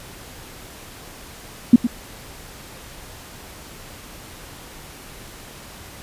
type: tone with echo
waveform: sine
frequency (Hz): 239.8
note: A#3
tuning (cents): +49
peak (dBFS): -3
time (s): 1.73-1.76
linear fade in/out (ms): 5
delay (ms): 110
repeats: 1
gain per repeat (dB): -12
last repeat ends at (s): 1.87
effects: pink hiss -40 dBFS RMS until 6.02 s + resampled to 32000 Hz